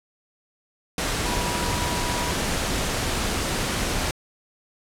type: tone in noise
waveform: sine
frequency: 969 Hz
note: B5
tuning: 33 cents flat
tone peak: -31 dBFS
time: 1.25-2.31 s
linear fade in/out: 2 ms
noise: pink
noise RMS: -25 dBFS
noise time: 0.98-4.11 s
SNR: -9 dB
effects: low-pass 10000 Hz 12 dB/octave